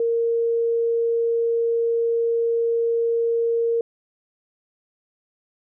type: tone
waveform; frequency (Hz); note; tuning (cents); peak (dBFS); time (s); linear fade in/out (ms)
sine; 463.5; A#4; -10; -18; 0-3.81; 2
effects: none